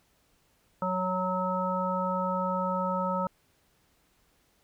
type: harmonic tone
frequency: 184.6 Hz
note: F#3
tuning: 4 cents flat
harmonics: 1 / 3 / 5 / 7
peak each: -32 / -32 / -32 / -32 dBFS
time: 0.82-3.27 s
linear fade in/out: 2 ms
effects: pink hiss -68 dBFS RMS until 4.63 s